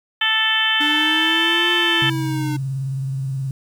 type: harmonic tone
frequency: 440 Hz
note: A4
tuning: in tune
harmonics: 2 / 3 / 4 / 5 / 6 / 7 / 8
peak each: -28 / -28 / -20 / -29 / -25 / -19 / -26 dBFS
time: 0.21-2.1 s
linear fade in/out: 5 ms
type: linear two-way sweep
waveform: square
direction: up then down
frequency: 293.7 to 349.2 to 301.1 Hz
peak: -24 dBFS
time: 0.8-2.57 s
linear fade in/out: 10 ms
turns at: 1.72 s
type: tone with vibrato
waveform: sine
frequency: 134.6 Hz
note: C3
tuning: 49 cents sharp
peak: -21 dBFS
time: 2.02-3.51 s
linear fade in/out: 2 ms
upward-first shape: square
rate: 19 Hz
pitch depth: 39 cents each way
effects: 8-bit